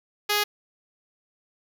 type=tone; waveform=5% pulse; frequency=415.3 Hz; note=G#4; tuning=in tune; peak=-10 dBFS; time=0.29-0.44 s; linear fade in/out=10 ms; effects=none